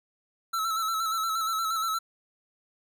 square tone with vibrato, 1318.5 Hz, E6, in tune, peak -27 dBFS, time 0.53-1.99 s, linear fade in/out 10 ms, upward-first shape square, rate 8.5 Hz, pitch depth 35 cents each way, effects none

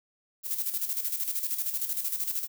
violet noise with tremolo, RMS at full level -29 dBFS, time 0.43-2.48 s, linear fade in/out 50 ms, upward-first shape square, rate 13 Hz, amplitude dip 60%, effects none

